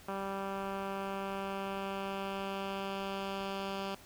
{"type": "tone with low-pass filter sweep", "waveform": "10% pulse", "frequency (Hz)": 195.4, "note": "G3", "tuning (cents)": -5, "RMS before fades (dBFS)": -38, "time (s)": [0.08, 3.95], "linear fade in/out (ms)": 5, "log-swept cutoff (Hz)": [1700, 4100], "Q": 1.3, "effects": ["pink hiss -56 dBFS RMS until 4.05 s"]}